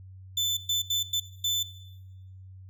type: tone bursts at uneven times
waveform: 35% pulse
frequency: 3520 Hz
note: A7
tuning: in tune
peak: -22 dBFS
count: 5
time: 0.37-0.57 / 0.69-0.82 / 0.9-1.03 / 1.13-1.2 / 1.44-1.63 s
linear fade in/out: 5 ms
effects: noise-tail reverb RT60 1.0 s tail -17 dB re dry + added 94 Hz sine -44 dBFS peak until 2.69 s